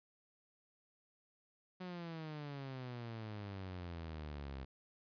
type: exponential sweep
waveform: sawtooth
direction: down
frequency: 185 to 65.41 Hz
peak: -40 dBFS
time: 1.8-4.65 s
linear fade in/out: 10 ms
effects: resampled to 11025 Hz